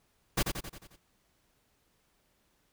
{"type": "noise with echo", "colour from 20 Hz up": "pink", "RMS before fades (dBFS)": -27, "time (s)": [0.37, 0.43], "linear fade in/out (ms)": 10, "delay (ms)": 89, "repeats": 6, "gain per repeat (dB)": -5, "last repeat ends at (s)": 0.964, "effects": ["pink hiss -72 dBFS RMS until 2.72 s"]}